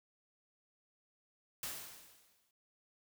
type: noise with exponential decay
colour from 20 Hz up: white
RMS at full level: -40 dBFS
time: 1.63-2.51 s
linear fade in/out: 2 ms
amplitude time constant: 190 ms
effects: none